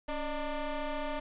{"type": "ring-modulated tone", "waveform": "25% pulse", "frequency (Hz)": 294.9, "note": "D4", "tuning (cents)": 7, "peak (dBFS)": -26, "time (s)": [0.08, 1.2], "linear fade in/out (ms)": 10, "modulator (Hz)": 312, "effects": ["resampled to 8000 Hz", "11-bit"]}